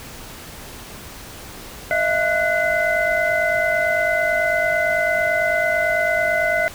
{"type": "tone cluster", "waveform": "sine", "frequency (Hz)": [627, 676, 1480, 2044], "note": ["D#5", "E5", "F#6", "C7"], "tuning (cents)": [13, 43, 0, -41], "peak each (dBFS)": -22, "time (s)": [1.91, 6.68], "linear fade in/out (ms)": 0, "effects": ["pink hiss -37 dBFS RMS until 6.74 s"]}